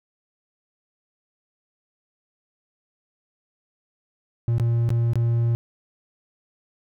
triangle tone with dropouts, 117.1 Hz, A#2, 8 cents sharp, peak -16 dBFS, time 4.48-5.55 s, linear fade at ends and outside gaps 0 ms, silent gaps 4.582-4.598 / 4.891-4.904 / 5.134-5.156 s, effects none

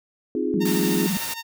sine chord, F minor seventh, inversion second, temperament equal, 261.6 / 311.1 / 349.2 / 415.3 Hz, C4 / Eb4 / F4 / Ab4, 0 / 0 / 0 / 0 cents, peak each -27 dBFS, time 0.35-1.07 s, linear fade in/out 2 ms
sine tone with vibrato, 190.8 Hz, G3, 47 cents flat, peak -22 dBFS, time 0.54-1.17 s, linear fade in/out 0 ms, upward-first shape sine, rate 18 Hz, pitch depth 200 cents each way
10% pulse tone with tremolo, 917 Hz, A#5, 29 cents flat, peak -21 dBFS, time 0.6-1.43 s, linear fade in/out 20 ms, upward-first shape sine, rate 13 Hz, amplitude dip 60%
white noise, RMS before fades -30 dBFS, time 0.65-1.34 s, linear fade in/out 5 ms
effects none

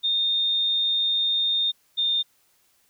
sine tone pair in turn, 3653 / 3630 Hz, A#7 / A#7, -36 / -47 cents, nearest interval unison, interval 11 cents, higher first, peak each -20 dBFS, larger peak neither, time 0.03-1.72 / 1.97-2.23 s, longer first, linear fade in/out 20 ms, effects white hiss -64 dBFS RMS until 2.89 s

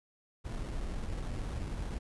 brown noise with sample-and-hold, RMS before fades -37 dBFS, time 0.44-1.99 s, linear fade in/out 20 ms, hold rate 2450 Hz, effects resampled to 24000 Hz

